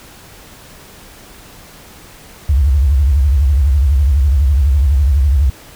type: tone with vibrato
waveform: sine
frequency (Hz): 69.3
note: C#2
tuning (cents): 0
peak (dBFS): -8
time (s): 2.49-5.5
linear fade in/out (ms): 5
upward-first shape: sine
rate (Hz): 12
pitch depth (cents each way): 190
effects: pink hiss -39 dBFS RMS until 5.75 s